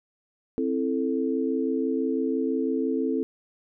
sine chord, A minor, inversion first, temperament just, 264 / 330 / 440 Hz, C4 / E4 / A4, +16 / +2 / 0 cents, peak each -26 / -29 / -28 dBFS, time 0.58-3.23 s, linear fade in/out 0 ms, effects none

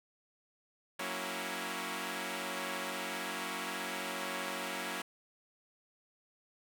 5% pulse chord, F# dominant seventh, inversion none, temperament equal, 185 / 233.1 / 277.2 / 329.6 Hz, F#3 / A#3 / C#4 / E4, 0 / 0 / 0 / 0 cents, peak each -31 dBFS, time 0.99-5.02 s, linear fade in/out 5 ms, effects none

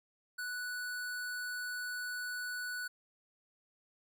square tone, 1480 Hz, F#6, in tune, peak -38 dBFS, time 0.38-2.88 s, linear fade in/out 10 ms, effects none

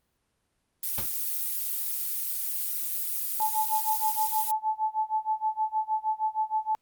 violet noise, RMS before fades -30 dBFS, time 0.83-4.51 s, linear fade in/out 2 ms
pink noise with exponential decay, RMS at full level -30 dBFS, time 0.98-1.14 s, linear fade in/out 0 ms, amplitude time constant 33 ms
sine tone with tremolo, 869 Hz, A5, 22 cents flat, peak -22 dBFS, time 3.4-6.75 s, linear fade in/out 0 ms, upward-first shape sine, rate 6.4 Hz, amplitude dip 95%
effects pink hiss -75 dBFS RMS until 6.81 s + Opus 32 kbps

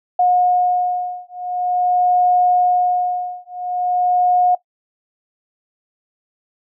sine beating tone pair, 721 / 721.46 Hz, F#5 / F#5, -45 / -44 cents, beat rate 0.46 Hz, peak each -17 dBFS, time 0.19-4.55 s, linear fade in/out 5 ms, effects noise-tail reverb RT60 0.1 s tail -17 dB re dry

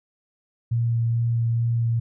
sine tone with vibrato, 116.54 Hz, A#2, in tune, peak -19 dBFS, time 0.71-2 s, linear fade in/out 10 ms, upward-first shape sine, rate 2.3 Hz, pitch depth 11 cents each way, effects none

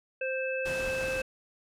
harmonic tone, 523.3 Hz, C5, in tune, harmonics 1 / 3 / 5, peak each -31 / -37 / -35 dBFS, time 0.21-1.22 s, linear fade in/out 5 ms
pink noise, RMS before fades -39 dBFS, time 0.65-1.22 s, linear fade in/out 10 ms
effects low-pass 10000 Hz 12 dB/octave

